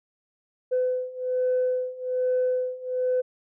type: beating tone pair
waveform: sine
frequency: 505 / 506.2 Hz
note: B4 / B4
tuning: +39 / +43 cents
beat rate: 1.2 Hz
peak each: -26 / -24 dBFS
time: 0.71-3.22 s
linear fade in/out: 20 ms
effects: tanh soft clip ceiling -17 dBFS